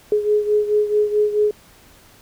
sine beating tone pair, 419 / 423.6 Hz, G#4 / G#4, +15 / +34 cents, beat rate 4.6 Hz, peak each -16 / -21 dBFS, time 0.12-1.51 s, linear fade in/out 2 ms, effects pink hiss -49 dBFS RMS until 2.21 s

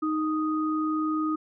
sine tone pair together, 311.1 / 1244.5 Hz, D#4 / D#6, 0 / 0 cents, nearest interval 2 octaves, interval 2400 cents, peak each -25 / -30 dBFS, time 0.02-1.36 s, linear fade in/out 10 ms, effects none

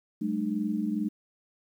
sine tone cluster, 193.2 / 215.4 / 302.5 Hz, G3 / A3 / D#4, -25 / -37 / -49 cents, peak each -33 / -29 / -32 dBFS, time 0.21-1.09 s, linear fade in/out 10 ms, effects 10-bit

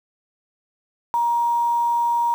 sine tone with quantisation, 944 Hz, A#5, 22 cents sharp, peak -17 dBFS, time 1.14-2.34 s, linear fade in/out 0 ms, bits 7, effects none

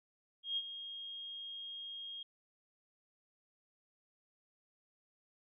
sine tone with ADSR envelope, 3249 Hz, G#7, 39 cents flat, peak -32 dBFS, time 0.43-2.23 s, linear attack 140 ms, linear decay 46 ms, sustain -11 dB, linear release 4 ms, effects none

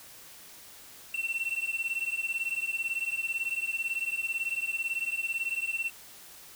triangle beating tone pair, 2695 / 2713 Hz, E7 / E7, +38 / +49 cents, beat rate 18 Hz, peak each -31 dBFS, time 1.14-5.9 s, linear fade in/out 5 ms, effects white hiss -50 dBFS RMS until 6.55 s

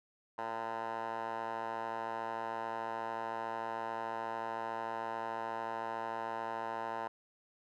10% pulse tone with band-pass filter, 113.6 Hz, A#2, 44 cents flat, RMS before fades -39 dBFS, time 0.38-7.08 s, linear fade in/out 5 ms, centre 1000 Hz, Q 6.7, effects none

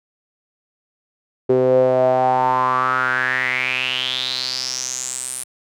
sawtooth tone with band-pass filter sweep, 128.2 Hz, C3, 35 cents flat, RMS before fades -19 dBFS, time 1.49-5.44 s, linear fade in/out 10 ms, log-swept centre 410 to 9800 Hz, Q 7.2, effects none

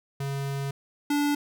square tone pair in turn, 138.59 / 290.3 Hz, C#3 / D4, 0 / -20 cents, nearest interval octave + minor second, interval 1280 cents, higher second, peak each -29 / -23 dBFS, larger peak second, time 0.2-0.71 / 1.1-1.35 s, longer first, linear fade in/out 5 ms, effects none

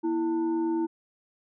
sine tone with frequency modulation, 329.6 Hz, E4, in tune, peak -24 dBFS, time 0.03-0.87 s, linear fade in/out 20 ms, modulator 570 Hz, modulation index 0.49, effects none

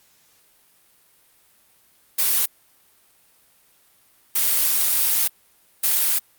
blue noise bursts at uneven times, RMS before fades -19 dBFS, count 3, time 2.18-2.46 / 4.35-5.28 / 5.83-6.19 s, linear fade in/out 10 ms, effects white hiss -58 dBFS RMS until 6.38 s + Opus 48 kbps

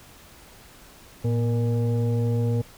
sine tone with frequency modulation, 114.3 Hz, A#2, 34 cents flat, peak -20 dBFS, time 1.24-2.62 s, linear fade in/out 10 ms, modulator 356 Hz, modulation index 0.7, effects pink hiss -49 dBFS RMS until 2.77 s

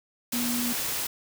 sine tone in noise, 241 Hz, B3, 42 cents flat, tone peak -28 dBFS, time 0.33-0.73 s, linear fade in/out 5 ms, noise white, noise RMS -30 dBFS, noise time 0.32-1.07 s, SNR -1 dB, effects none

